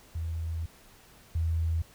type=tone pair in turn; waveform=sine; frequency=81.8 / 81.8 Hz; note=E2 / E2; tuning=-13 / -13 cents; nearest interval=unison; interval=0 cents; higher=neither; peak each=-30 / -25 dBFS; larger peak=second; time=0.15-0.66 / 1.35-1.82 s; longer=first; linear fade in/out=5 ms; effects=pink hiss -56 dBFS RMS until 1.94 s